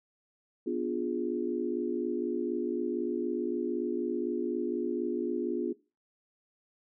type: chord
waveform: sine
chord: B diminished seventh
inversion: none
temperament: equal with one note detuned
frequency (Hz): 246.9 / 293.7 / 351.3 / 415.3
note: B3 / D4 / F4 / Ab4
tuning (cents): 0 / 0 / +10 / 0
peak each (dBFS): -35 / -36 / -32 / -36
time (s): 0.66-5.73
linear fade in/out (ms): 10
effects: noise-tail reverb RT60 0.3 s tail -20 dB re dry